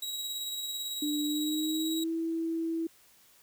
sawtooth tone with tremolo, 3852 Hz, B7, 44 cents flat, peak -30 dBFS, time 0.02-2.04 s, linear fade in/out 5 ms, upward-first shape square, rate 18 Hz, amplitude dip 25%
sine tone with pitch glide, 297.6 to 328.3 Hz, D4 to E4, +23 to -7 cents, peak -29 dBFS, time 1.02-2.87 s, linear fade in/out 5 ms, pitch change +170 cents, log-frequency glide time 1.27-2.11 s
effects white hiss -61 dBFS RMS until 3.42 s

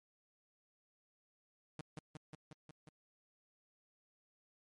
sawtooth tone with echo, 154.1 Hz, D#3, 16 cents flat, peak -39 dBFS, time 1.79-1.81 s, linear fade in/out 0 ms, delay 180 ms, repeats 6, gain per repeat -2 dB, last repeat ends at 2.89 s, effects MP3 48 kbps

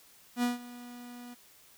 45% pulse tone with ADSR envelope, 243.3 Hz, B3, 26 cents flat, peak -25 dBFS, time 0.36-1.35 s, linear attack 70 ms, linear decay 150 ms, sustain -19 dB, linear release 20 ms, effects white hiss -59 dBFS RMS until 1.77 s

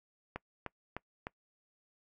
click train, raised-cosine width 0.5 ms, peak -23 dBFS, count 4, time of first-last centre 0.36-1.269 s, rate 3.3 Hz, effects noise-tail reverb RT60 0.1 s tail -24 dB re dry

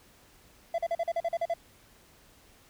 triangle tone bursts, 674 Hz, E5, 38 cents sharp, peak -24 dBFS, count 10, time 0.74-1.539 s, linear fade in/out 5 ms, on 43 ms, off 41 ms, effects pink hiss -59 dBFS RMS until 2.69 s

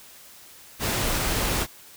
pink noise, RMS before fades -25 dBFS, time 0.79-1.67 s, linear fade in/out 50 ms, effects white hiss -48 dBFS RMS until 1.96 s

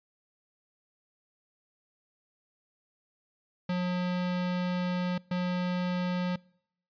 square tone bursts at uneven times, 179.8 Hz, F#3, 49 cents flat, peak -28 dBFS, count 2, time 3.69-5.18 / 5.31-6.36 s, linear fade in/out 5 ms, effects noise-tail reverb RT60 0.7 s tail -26 dB re dry + resampled to 11025 Hz

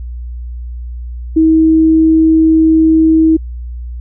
sine tone, 319.7 Hz, D#4, 47 cents sharp, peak -5 dBFS, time 1.36-3.37 s, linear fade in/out 10 ms, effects added 60 Hz sine -21 dBFS peak until 4 s

